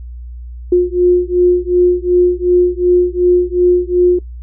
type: beating tone pair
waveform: sine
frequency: 355.6 / 358.3 Hz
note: F4 / F4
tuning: +31 / +44 cents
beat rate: 2.7 Hz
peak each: -11 dBFS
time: 0.72-4.19 s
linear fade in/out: 5 ms
effects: noise-tail reverb RT60 0.1 s tail -19 dB re dry + added 60 Hz sine -26 dBFS peak until 4.42 s